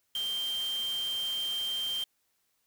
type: tone in noise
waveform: sine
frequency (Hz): 3150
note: G7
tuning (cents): +8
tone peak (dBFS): -30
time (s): 0.15-2.04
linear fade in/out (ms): 2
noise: white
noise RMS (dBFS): -44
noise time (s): 0.15-2.04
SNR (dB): +11
effects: white hiss -75 dBFS RMS until 2.66 s